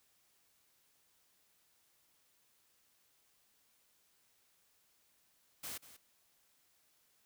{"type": "noise with echo", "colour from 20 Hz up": "white", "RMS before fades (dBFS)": -44, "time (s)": [5.63, 5.78], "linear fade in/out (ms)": 10, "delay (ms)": 190, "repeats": 1, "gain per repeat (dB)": -14, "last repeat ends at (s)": 5.97, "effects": ["white hiss -73 dBFS RMS until 7.25 s"]}